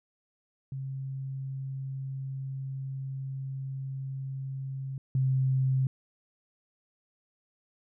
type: tone pair in turn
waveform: sine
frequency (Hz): 134.4 / 131.86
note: C3 / C3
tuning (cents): +47 / +14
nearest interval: unison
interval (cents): 33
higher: first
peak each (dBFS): -33 / -23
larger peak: second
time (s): 0.72-4.98 / 5.15-5.87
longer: first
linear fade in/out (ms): 2
effects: none